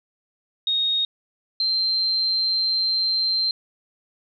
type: tone pair in turn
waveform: sine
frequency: 3729 / 4138 Hz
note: A#7 / C8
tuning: 0 / -20 cents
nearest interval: major second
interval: 180 cents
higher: second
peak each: -19 dBFS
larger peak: neither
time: 0.67-1.05 / 1.6-3.51 s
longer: second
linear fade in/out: 2 ms
effects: none